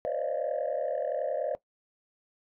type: tone cluster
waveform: sine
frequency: 503 / 546 / 587 / 617 / 689 Hz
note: B4 / C#5 / D5 / D#5 / F5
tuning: +32 / -26 / -1 / -15 / -24 cents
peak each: -34 / -32 / -34 / -32 / -36 dBFS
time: 0.05-1.55 s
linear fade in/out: 0 ms
effects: noise-tail reverb RT60 0.1 s tail -19 dB re dry + tanh soft clip ceiling -22 dBFS